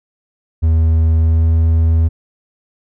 triangle tone with pitch glide, 80.6 to 81.44 Hz, E2 to E2, -38 to -20 cents, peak -7 dBFS, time 0.62-2.09 s, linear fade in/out 20 ms, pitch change +18 cents, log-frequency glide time 1.19-1.48 s, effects none

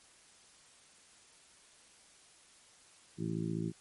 harmonic tone, 55 Hz, A1, in tune, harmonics 2 / 3 / 4 / 5 / 6 / 7, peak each -42 / -36 / -41 / -46 / -40 / -45 dBFS, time 3.17-3.73 s, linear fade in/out 50 ms, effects white hiss -61 dBFS RMS until 3.8 s + MP3 48 kbps

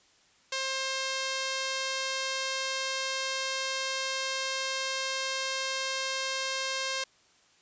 5% pulse tone, 531 Hz, C5, 25 cents sharp, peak -18 dBFS, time 0.52-7.04 s, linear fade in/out 5 ms, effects white hiss -63 dBFS RMS until 7.61 s + resampled to 16000 Hz

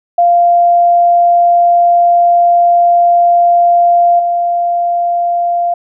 sine tone with level steps, 695 Hz, F5, 9 cents flat, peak -5 / -10 dBFS, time 0.18-5.74 s, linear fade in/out 5 ms, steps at 4.19 s, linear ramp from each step 5 ms, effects none

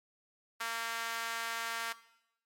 sawtooth tone with high-pass filter, 229.3 Hz, A#3, 28 cents flat, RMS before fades -37 dBFS, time 0.6-1.93 s, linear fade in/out 10 ms, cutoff 1300 Hz, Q 1.7, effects noise-tail reverb RT60 0.8 s tail -17 dB re dry + MP3 64 kbps

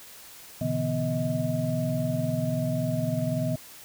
sine tone cluster, 121.4 / 142.8 / 163 / 246.8 / 633 Hz, B2 / D3 / E3 / B3 / D#5, -29 / -48 / -19 / -1 / +30 cents, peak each -31 dBFS, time 0.61-3.56 s, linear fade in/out 5 ms, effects white hiss -47 dBFS RMS until 3.84 s

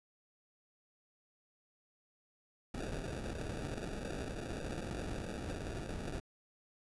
pink noise with sample-and-hold, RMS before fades -41 dBFS, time 2.74-6.2 s, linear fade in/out 5 ms, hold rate 1050 Hz, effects resampled to 24000 Hz

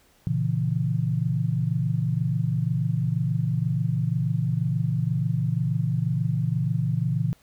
sine chord, A# diminished, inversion none, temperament equal, 116.54 / 138.59 / 164.81 Hz, A#2 / C#3 / E3, 0 / 0 / 0 cents, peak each -26 dBFS, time 0.27-7.33 s, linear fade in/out 0 ms, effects pink hiss -60 dBFS RMS until 7.42 s

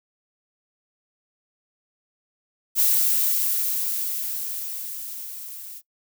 violet noise with level ramp, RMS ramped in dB -18 to -39 dBFS, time 2.75-5.82 s, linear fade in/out 50 ms, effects noise-tail reverb RT60 0.1 s tail -20 dB re dry

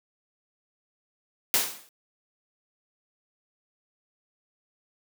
white noise with exponential decay, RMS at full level -19 dBFS, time 1.54-1.89 s, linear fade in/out 1 ms, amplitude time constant 74 ms, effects high-pass 200 Hz 12 dB/octave

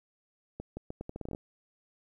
accelerating click train, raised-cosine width 2 ms, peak -25 dBFS, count 12, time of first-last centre 0.6-1.349 s, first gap 170 ms, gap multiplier 0.79, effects 11-bit

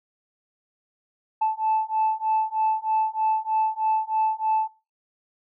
sine beating tone pair, 873 / 876.2 Hz, A5 / A5, -14 / -7 cents, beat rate 3.2 Hz, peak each -23 dBFS, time 1.41-4.68 s, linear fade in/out 10 ms, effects noise-tail reverb RT60 0.3 s tail -19 dB re dry + tanh soft clip ceiling -15 dBFS

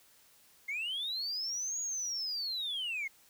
sine linear two-way sweep, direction up then down, 2091 to 6780 to 2091 Hz, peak -32 dBFS, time 0.68-3.08 s, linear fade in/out 10 ms, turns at 1.8 s, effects tanh soft clip ceiling -31 dBFS + white hiss -63 dBFS RMS until 3.29 s

